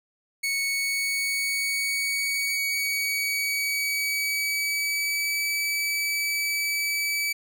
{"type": "tone with pitch glide", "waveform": "sawtooth", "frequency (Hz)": [2217, 2297], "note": ["C#7", "D7"], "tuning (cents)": [0, -39], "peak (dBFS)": -21, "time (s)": [0.43, 7.33], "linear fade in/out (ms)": 10, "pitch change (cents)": 61, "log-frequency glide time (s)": [0.63, 5.45], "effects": []}